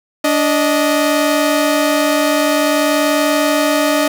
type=tone pair together; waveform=sawtooth; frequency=290.9 / 622.3 Hz; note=D4 / D#5; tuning=-16 / 0 cents; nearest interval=octave + minor second; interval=1316 cents; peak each=-11 dBFS; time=0.24-4.08 s; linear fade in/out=5 ms; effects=none